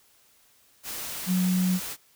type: tone in noise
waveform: sine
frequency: 183.2 Hz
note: F#3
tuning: 17 cents flat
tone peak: -21 dBFS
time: 1.26-1.8 s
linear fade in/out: 50 ms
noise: white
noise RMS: -35 dBFS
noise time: 0.83-1.97 s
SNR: +11 dB
effects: white hiss -61 dBFS RMS until 2.15 s